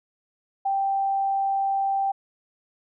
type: tone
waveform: sine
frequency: 784 Hz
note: G5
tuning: in tune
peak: -21 dBFS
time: 0.65-2.12 s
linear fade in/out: 10 ms
effects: none